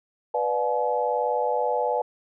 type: chord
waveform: sine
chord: B diminished seventh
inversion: none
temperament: just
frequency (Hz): 493.9 / 592.7 / 711.2 / 853.4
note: B4 / D5 / F5 / Ab5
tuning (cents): 0 / +16 / +31 / +47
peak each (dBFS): -26 / -28 / -30 / -26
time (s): 0.34-2.02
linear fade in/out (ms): 5
effects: none